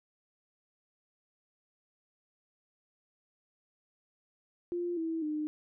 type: tone with pitch steps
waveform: sine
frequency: 349.2 / 325.8 / 304 Hz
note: F4 / E4 / D#4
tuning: 0 / -20 / -40 cents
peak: -31 dBFS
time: 4.72-5.47 s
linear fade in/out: 0 ms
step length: 250 ms
effects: none